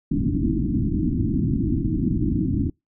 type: low-pass noise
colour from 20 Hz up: white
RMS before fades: -22 dBFS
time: 0.11-2.7 s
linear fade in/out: 5 ms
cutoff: 330 Hz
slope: 96 dB/octave
effects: noise-tail reverb RT60 0.2 s tail -26 dB re dry